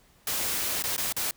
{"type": "noise with dropouts", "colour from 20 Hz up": "white", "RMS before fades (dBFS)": -29, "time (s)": [0.27, 1.31], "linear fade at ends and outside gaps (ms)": 2, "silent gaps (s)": [[0.824, 0.838], [0.965, 0.979], [1.125, 1.165]], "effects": ["pink hiss -61 dBFS RMS until 1.36 s"]}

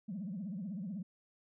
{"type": "tone with vibrato", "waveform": "sine", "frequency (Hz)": 193, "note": "G3", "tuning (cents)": -27, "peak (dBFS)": -37, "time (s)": [0.08, 1.03], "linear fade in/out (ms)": 10, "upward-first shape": "triangle", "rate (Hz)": 16, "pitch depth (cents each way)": 280, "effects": ["tanh soft clip ceiling -34 dBFS"]}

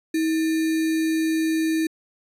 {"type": "tone with sample-and-hold", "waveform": "sine", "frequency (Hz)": 320, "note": "D#4", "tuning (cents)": 49, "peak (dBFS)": -19, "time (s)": [0.14, 1.87], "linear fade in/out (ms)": 5, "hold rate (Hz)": 2100, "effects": ["resampled to 32000 Hz"]}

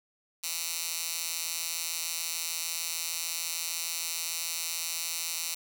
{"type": "tone with high-pass filter", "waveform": "10% pulse", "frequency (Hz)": 166.6, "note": "E3", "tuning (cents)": 19, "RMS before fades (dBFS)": -34, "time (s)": [0.43, 5.55], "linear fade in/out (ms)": 10, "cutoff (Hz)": 4800, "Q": 0.71, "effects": []}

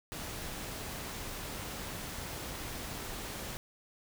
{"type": "noise", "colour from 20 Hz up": "pink", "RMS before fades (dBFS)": -41, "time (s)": [0.12, 3.57], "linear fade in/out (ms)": 0, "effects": []}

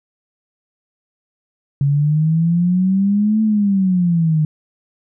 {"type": "exponential two-way sweep", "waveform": "sine", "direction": "up then down", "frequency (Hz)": [138.59, 220, 151.7], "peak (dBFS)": -12, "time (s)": [1.81, 4.45], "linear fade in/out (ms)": 2, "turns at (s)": 3.42, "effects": []}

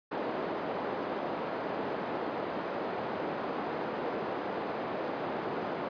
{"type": "band-pass noise", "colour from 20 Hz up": "white", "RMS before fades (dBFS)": -35, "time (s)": [0.11, 5.89], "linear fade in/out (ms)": 10, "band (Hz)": [250, 710], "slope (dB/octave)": 12, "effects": ["resampled to 11025 Hz"]}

